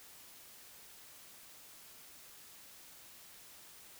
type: silence
effects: white hiss -56 dBFS RMS until 3.99 s